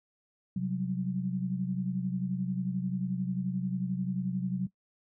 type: tone cluster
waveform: sine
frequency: 130.9 / 183.9 / 195.2 Hz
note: C3 / F#3 / G3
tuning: +1 / -10 / -7 cents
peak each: -36 / -30 / -38 dBFS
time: 0.56-4.67 s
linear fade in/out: 5 ms
effects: noise-tail reverb RT60 0.1 s tail -19 dB re dry